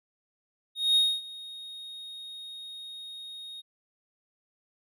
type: tone with ADSR envelope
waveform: triangle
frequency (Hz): 3729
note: A#7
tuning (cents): 0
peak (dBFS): -17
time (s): 0.75-3.62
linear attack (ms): 210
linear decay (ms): 250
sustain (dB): -21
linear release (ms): 24
effects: none